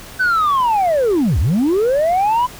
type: linear two-way sweep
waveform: sine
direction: down then up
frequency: 1538 to 58.27 to 1014 Hz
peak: -10 dBFS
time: 0.19-2.47 s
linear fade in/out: 20 ms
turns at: 1.39 s
effects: tanh soft clip ceiling -11 dBFS + pink hiss -36 dBFS RMS until 2.59 s